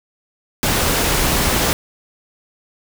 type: noise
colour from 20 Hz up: pink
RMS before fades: -17 dBFS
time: 0.63-1.73 s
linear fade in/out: 0 ms
effects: none